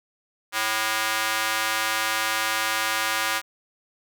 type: tone with high-pass filter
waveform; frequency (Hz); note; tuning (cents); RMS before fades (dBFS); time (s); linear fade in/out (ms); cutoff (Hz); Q
square; 110; A2; 0; -25; 0.52-3.42; 50; 1300; 1.1
effects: none